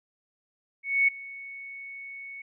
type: tone with ADSR envelope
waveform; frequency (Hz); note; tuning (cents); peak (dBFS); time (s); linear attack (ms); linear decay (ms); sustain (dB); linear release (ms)
sine; 2217; C#7; 0; -17; 0.83-2.42; 250; 8; -21; 6
effects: none